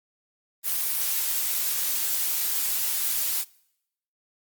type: noise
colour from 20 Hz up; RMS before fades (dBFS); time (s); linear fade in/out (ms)
blue; -26; 0.63-3.45; 50
effects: noise-tail reverb RT60 0.8 s tail -24 dB re dry + Opus 32 kbps